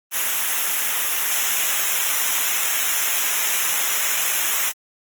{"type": "noise with comb filter", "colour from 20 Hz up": "white", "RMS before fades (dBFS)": -21, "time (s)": [0.11, 4.73], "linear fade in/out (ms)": 50, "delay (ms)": 0.22, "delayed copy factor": -0.9, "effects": ["Opus 24 kbps"]}